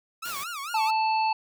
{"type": "tone with vibrato", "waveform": "sawtooth", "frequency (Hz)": 1252, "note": "D#6", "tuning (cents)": 10, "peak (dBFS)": -29, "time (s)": [0.22, 0.91], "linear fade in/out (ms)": 10, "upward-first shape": "sine", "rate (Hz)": 4.5, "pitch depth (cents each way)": 230}
{"type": "noise", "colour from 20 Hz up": "white", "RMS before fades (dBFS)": -38, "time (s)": [0.25, 0.44], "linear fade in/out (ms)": 5}
{"type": "harmonic tone", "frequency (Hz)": 880, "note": "A5", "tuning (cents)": 0, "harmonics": [1, 3, 5], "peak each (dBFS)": [-22, -32, -36], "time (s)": [0.74, 1.33], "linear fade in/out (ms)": 5}
{"effects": []}